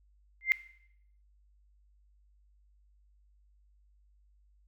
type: tone with exponential growth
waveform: sine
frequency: 2093 Hz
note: C7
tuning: in tune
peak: -17 dBFS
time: 0.41-0.52 s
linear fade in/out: 0 ms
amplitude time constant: 22 ms
effects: noise-tail reverb RT60 0.7 s tail -17 dB re dry + added 50 Hz sine -62 dBFS peak until 4.67 s